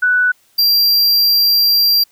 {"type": "tone pair in turn", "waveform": ["sine", "square"], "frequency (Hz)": [1485, 4741], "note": ["F#6", "D8"], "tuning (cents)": [6, 16], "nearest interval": "octave + minor sixth", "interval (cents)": 2010, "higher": "second", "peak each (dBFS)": -10, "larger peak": "neither", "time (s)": [[0.02, 0.32], [0.58, 2.04]], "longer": "second", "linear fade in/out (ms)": 10, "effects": ["white hiss -55 dBFS RMS until 2.11 s"]}